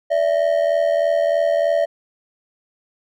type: ring-modulated tone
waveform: triangle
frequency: 622.3 Hz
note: D#5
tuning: in tune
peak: -10 dBFS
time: 0.1-1.86 s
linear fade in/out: 20 ms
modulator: 41.6 Hz
effects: none